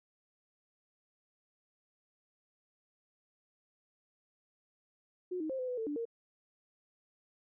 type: tone with pitch steps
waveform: sine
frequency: 362.9 / 313.2 / 528 / 508 / 497.7 / 446.2 / 292.9 / 462.9 Hz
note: F#4 / D#4 / C5 / B4 / B4 / A4 / D4 / A#4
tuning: -34 / +11 / +16 / +49 / +13 / +24 / -5 / -12 cents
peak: -34 dBFS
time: 5.31-6.054 s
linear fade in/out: 10 ms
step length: 93 ms
effects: none